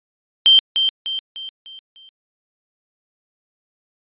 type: tone with echo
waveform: sine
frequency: 3136 Hz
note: G7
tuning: in tune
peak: -7 dBFS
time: 0.46-0.59 s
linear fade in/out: 0 ms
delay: 300 ms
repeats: 5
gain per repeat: -7 dB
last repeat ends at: 2.09 s
effects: resampled to 8000 Hz